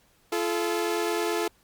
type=tone pair together; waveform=sawtooth; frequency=343 / 432.2 Hz; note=F4 / A4; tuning=-31 / -31 cents; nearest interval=major third; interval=400 cents; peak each=-24 dBFS; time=0.32-1.48 s; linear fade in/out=5 ms; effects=pink hiss -63 dBFS RMS until 1.63 s + Opus 48 kbps